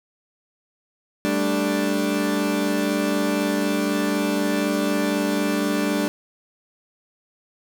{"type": "chord", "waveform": "30% pulse", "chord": "G suspended second", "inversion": "none", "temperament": "equal", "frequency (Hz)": [196, 220, 293.7], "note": ["G3", "A3", "D4"], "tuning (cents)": [0, 0, 0], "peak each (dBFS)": [-23, -24, -20], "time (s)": [1.25, 6.08], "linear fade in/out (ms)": 0, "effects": []}